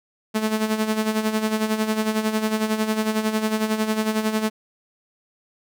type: tone with tremolo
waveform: sawtooth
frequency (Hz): 217.3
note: A3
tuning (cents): -21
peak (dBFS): -14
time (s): 0.34-4.5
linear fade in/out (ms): 20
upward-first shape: sine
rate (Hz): 11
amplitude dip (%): 65
effects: none